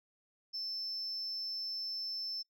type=tone; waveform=sine; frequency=5300 Hz; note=E8; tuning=9 cents sharp; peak=-35 dBFS; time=0.53-2.43 s; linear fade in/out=20 ms; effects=noise-tail reverb RT60 0.1 s tail -25 dB re dry + tanh soft clip ceiling -34 dBFS